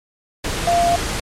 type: tone in noise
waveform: sine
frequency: 691 Hz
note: F5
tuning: 19 cents flat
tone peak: -13 dBFS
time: 0.67-0.96 s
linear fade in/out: 5 ms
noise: pink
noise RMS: -23 dBFS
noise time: 0.44-1.2 s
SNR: +7 dB
effects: low-pass 9000 Hz 12 dB/octave + MP3 64 kbps